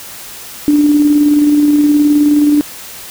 sine tone with tremolo, 294.4 Hz, D4, 4 cents sharp, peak -5 dBFS, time 0.68-2.61 s, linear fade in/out 0 ms, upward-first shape square, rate 19 Hz, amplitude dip 25%, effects white hiss -30 dBFS RMS until 3.1 s

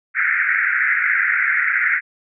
white band-pass noise, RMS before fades -18 dBFS, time 0.14-2.01 s, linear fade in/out 50 ms, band 1400 to 2200 Hz, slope 96 dB/octave, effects none

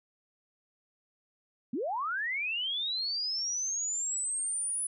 sine linear sweep, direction up, 207.2 to 10020 Hz, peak -30 dBFS, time 1.73-4.87 s, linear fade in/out 5 ms, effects none

